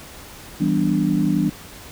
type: chord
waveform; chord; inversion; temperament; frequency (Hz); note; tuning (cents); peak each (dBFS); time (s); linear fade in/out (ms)
sine; E minor seventh; none; equal; 164.81 / 196 / 246.9 / 293.7; E3 / G3 / B3 / D4; 0 / 0 / 0 / 0; -22 / -21 / -24 / -21; 0.6-1.5; 10
effects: pink hiss -40 dBFS RMS until 1.91 s